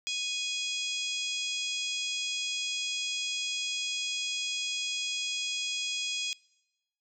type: harmonic tone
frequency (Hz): 830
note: G#5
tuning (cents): -1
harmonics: 3 / 4 / 5 / 6 / 7 / 8 / 9 / 10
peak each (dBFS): -36 / -34 / -45 / -38 / -46 / -40 / -44 / -53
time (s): 0.07-6.33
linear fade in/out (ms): 0
effects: noise-tail reverb RT60 1.0 s tail -24 dB re dry